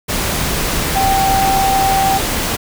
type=tone in noise; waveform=sine; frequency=777 Hz; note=G5; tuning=16 cents flat; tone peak=-12 dBFS; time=0.95-2.19 s; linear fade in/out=20 ms; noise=pink; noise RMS=-18 dBFS; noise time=0.08-2.57 s; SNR=+3 dB; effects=none